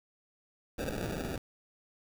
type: noise with sample-and-hold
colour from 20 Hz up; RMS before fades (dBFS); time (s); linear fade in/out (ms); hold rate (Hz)
blue; -36; 0.78-1.38; 5; 1050
effects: none